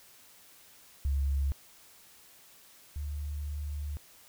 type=tone pair in turn; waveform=sine; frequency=69.3 / 73.42 Hz; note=C#2 / D2; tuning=0 / 0 cents; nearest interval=minor second; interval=100 cents; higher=second; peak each=-26 / -33 dBFS; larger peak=first; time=1.05-1.52 / 2.96-3.97 s; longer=second; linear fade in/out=0 ms; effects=white hiss -57 dBFS RMS until 4.28 s